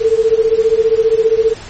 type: beating tone pair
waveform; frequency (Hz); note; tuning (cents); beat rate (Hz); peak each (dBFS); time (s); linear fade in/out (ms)
sine; 440 / 455; A4 / A#4; 0 / -42; 15; -12; 0-1.54; 20
effects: pink hiss -33 dBFS RMS until 1.69 s + MP3 32 kbps